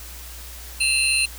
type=tone cluster; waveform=sine; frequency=2608 / 2746 / 4144 / 9240 Hz; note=E7 / F7 / C8 / D9; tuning=-19 / -30 / -17 / -29 cents; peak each=-23 dBFS; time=0.8-1.26 s; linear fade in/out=10 ms; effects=added 60 Hz sine -38 dBFS peak until 1.38 s + white hiss -40 dBFS RMS until 1.38 s